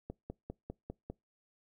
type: click train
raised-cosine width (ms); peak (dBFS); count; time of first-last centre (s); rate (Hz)
2; -27; 6; 0.1-1.1; 5
effects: noise-tail reverb RT60 0.2 s tail -24 dB re dry